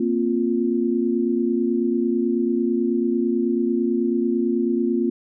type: chord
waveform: sine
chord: Bb suspended second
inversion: none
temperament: just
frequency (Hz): 233.1 / 262.2 / 349.6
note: Bb3 / C4 / F4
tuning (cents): 0 / +4 / +2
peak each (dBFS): -22 / -24 / -22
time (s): 0-5.1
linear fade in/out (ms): 5
effects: none